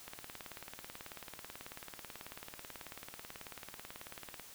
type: click train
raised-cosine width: 0.3 ms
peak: -29 dBFS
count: 80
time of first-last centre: 0.08-4.397 s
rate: 18.3 Hz
effects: white hiss -54 dBFS RMS until 4.54 s